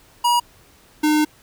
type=tone pair in turn; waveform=square; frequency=960 / 304 Hz; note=B5 / D#4; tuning=-49 / -40 cents; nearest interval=octave + minor sixth; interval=1991 cents; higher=first; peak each=-15 dBFS; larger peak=neither; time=0.24-0.4 / 1.03-1.25 s; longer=second; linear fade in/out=10 ms; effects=pink hiss -52 dBFS RMS until 1.42 s